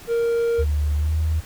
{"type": "tone", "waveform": "triangle", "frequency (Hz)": 466.2, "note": "A#4", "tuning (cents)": 0, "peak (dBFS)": -16, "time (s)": [0.07, 0.65], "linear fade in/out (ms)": 50}
{"type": "tone with pitch glide", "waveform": "sine", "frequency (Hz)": [74, 78.85], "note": ["D2", "D#2"], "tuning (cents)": [14, 24], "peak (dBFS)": -18, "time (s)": [0.58, 1.41], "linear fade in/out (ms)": 20, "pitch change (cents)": 110, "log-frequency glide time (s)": [0.96, 1.16]}
{"effects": ["pink hiss -43 dBFS RMS until 1.45 s"]}